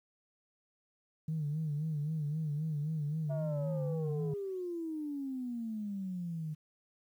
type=tone with vibrato; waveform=sine; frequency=152.4 Hz; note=D#3; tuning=36 cents flat; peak=-31 dBFS; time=1.28-4.34 s; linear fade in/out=5 ms; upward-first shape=sine; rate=3.8 Hz; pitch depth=87 cents each way
type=exponential sweep; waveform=sine; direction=down; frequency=659.3 to 151.1 Hz; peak=-35 dBFS; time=3.29-6.55 s; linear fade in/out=20 ms
effects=tanh soft clip ceiling -28 dBFS + 11-bit